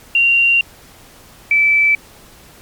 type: tone pair in turn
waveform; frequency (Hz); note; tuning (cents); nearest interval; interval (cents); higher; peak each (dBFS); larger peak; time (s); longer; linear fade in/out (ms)
sine; 2764 / 2316; F7 / D7; -19 / -25; minor third; 306; first; -9; neither; 0.15-0.61 / 1.51-1.95; first; 2
effects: pink hiss -43 dBFS RMS until 2.61 s + MP3 96 kbps